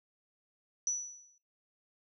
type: tone with exponential decay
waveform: sine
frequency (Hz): 5920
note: F#8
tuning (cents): 0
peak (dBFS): -27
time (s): 0.87-1.38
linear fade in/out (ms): 1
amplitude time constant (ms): 110
effects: noise-tail reverb RT60 0.3 s tail -24 dB re dry